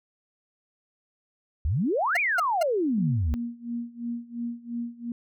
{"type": "exponential two-way sweep", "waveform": "sine", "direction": "up then down", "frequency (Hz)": [64.3, 2489, 64.3], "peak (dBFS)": -22, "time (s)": [1.65, 3.34], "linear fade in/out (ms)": 0, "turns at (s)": 2.2}
{"type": "tone bursts", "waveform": "40% pulse", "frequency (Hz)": 702, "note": "F5", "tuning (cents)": 9, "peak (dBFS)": -23, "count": 3, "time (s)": [2.15, 2.63], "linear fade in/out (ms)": 5, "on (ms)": 20, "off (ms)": 210}
{"type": "tone with tremolo", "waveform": "sine", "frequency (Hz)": 236.5, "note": "A#3", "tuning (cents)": 25, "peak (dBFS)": -27, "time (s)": [2.98, 5.12], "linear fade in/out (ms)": 2, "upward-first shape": "sine", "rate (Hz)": 2.9, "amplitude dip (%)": 90}
{"effects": []}